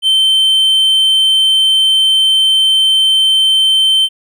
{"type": "tone", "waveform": "triangle", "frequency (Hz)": 3100, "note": "G7", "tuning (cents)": -20, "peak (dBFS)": -6, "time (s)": [0.02, 4.09], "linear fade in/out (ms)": 50, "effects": []}